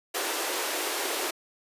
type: high-pass noise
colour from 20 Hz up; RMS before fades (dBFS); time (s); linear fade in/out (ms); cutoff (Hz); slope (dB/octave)
pink; -30; 0.14-1.31; 10; 320; 48
effects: resampled to 32000 Hz